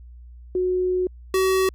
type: tone pair in turn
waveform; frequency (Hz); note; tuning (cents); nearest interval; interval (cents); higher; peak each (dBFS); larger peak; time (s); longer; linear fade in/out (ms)
sine / square; 366.1 / 378.4; F#4 / F#4; -18 / +39; minor second; 57; second; -19 / -18; second; 0.55-1.07 / 1.34-1.69; first; 2
effects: added 60 Hz sine -40 dBFS peak until 1.74 s